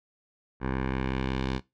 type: tone with low-pass filter sweep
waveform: 10% pulse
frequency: 65.41 Hz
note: C2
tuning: in tune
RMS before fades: -30 dBFS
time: 0.6-1.61 s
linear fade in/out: 50 ms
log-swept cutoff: 1600 to 4200 Hz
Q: 1.4
effects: noise-tail reverb RT60 0.2 s tail -19 dB re dry